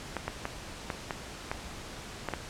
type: clicks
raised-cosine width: 0.5 ms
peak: -16 dBFS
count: 8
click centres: 0.167 / 0.28 / 0.454 / 0.902 / 1.108 / 1.515 / 2.287 / 2.337 s
effects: pink hiss -43 dBFS RMS until 2.49 s + low-pass 8000 Hz 12 dB/octave